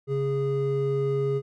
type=tone pair together; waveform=triangle; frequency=137.56 / 412.2 Hz; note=C#3 / G#4; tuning=-13 / -13 cents; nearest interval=octave + perfect fifth; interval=1900 cents; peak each=-25 / -23 dBFS; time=0.07-1.42 s; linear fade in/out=50 ms; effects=none